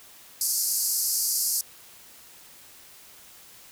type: band-pass noise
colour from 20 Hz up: white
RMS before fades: -26 dBFS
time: 0.41-1.61 s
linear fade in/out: 2 ms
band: 4500 to 14000 Hz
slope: 96 dB/octave
effects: white hiss -50 dBFS RMS until 3.71 s